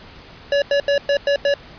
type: tone bursts at uneven times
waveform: square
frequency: 567 Hz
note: C#5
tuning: 39 cents sharp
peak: -15 dBFS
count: 6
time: 0.52-0.62 / 0.71-0.8 / 0.88-0.98 / 1.09-1.17 / 1.27-1.36 / 1.45-1.54 s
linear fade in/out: 2 ms
effects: pink hiss -42 dBFS RMS until 1.78 s + resampled to 11025 Hz